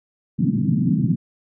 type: band-pass noise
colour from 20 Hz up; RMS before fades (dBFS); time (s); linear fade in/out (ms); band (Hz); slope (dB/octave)
pink; -19; 0.38-1.16; 20; 130 to 260; 48
effects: none